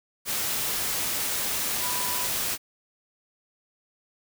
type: tone in noise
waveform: sine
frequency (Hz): 987.8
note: B5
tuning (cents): 0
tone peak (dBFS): -34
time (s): 1.8-2.28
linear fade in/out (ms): 50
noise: white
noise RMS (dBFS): -28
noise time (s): 0.25-2.58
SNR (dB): -9
effects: none